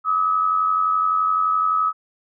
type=tone pair together; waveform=sine; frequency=1185 / 1276.7 Hz; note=D6 / D#6; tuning=+15 / +44 cents; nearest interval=minor second; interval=129 cents; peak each=-25 / -17 dBFS; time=0.04-1.93 s; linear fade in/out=50 ms; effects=none